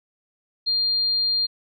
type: tone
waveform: sine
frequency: 4200 Hz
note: C8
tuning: 6 cents sharp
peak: -19 dBFS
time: 0.66-1.47 s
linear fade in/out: 20 ms
effects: none